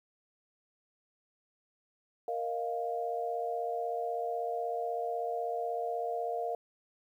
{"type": "chord", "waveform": "sine", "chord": "Bb suspended fourth", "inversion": "none", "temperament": "equal", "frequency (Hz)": [466.2, 622.3, 698.5], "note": ["Bb4", "Eb5", "F5"], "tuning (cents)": [0, 0, 0], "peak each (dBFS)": [-36, -40, -34], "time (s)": [2.28, 6.55], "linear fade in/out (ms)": 2, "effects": ["11-bit"]}